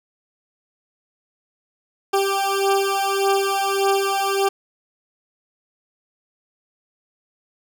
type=beating tone pair; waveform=20% pulse; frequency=392 / 393.7 Hz; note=G4 / G4; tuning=0 / +8 cents; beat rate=1.7 Hz; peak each=-16 dBFS; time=2.13-4.49 s; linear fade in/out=10 ms; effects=none